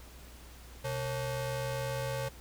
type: ring-modulated tone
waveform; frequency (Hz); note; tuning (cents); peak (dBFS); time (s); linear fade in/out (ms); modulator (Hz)
35% pulse; 336.2; E4; +34; -28; 0.84-2.29; 10; 208
effects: added 60 Hz sine -50 dBFS peak until 2.4 s + pink hiss -54 dBFS RMS until 2.4 s